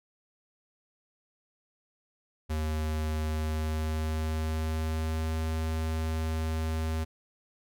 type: tone with pitch glide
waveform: square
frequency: 77.78 to 79.74 Hz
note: D#2 to D#2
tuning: 0 to +43 cents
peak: -29 dBFS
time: 2.49-7.05 s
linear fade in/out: 20 ms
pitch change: +43 cents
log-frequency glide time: 3.22-5.36 s
effects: none